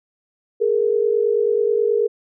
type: tone pair together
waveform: sine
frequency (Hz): 416.9 / 466.2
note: G#4 / A#4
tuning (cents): +7 / 0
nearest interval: major second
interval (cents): 193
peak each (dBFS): -18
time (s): 0.6-2.08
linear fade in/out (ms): 20
effects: none